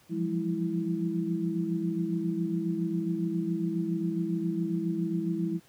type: tone cluster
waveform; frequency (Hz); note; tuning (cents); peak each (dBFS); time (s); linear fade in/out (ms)
sine; 170.7 / 178 / 202.5 / 328.4; F3 / F3 / G#3 / E4; -39 / +33 / -43 / -6; -32 / -34 / -34 / -31; 0.09-5.6; 50
effects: pink hiss -60 dBFS RMS until 5.68 s + high-pass 80 Hz 12 dB/octave